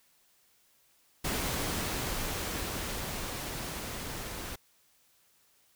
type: noise with level ramp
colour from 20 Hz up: pink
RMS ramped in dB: -32 to -40 dBFS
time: 1.24-4.56 s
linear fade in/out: 10 ms
effects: white hiss -67 dBFS RMS until 5.75 s